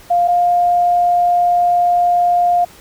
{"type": "tone pair in turn", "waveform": "sine", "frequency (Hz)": [700, 704.5], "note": ["F5", "F5"], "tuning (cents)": [4, 15], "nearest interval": "unison", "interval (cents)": 11, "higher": "second", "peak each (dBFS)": -10, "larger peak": "neither", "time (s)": [[0.1, 0.28], [0.28, 2.65]], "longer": "second", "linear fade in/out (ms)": 10, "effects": ["pink hiss -42 dBFS RMS until 2.8 s"]}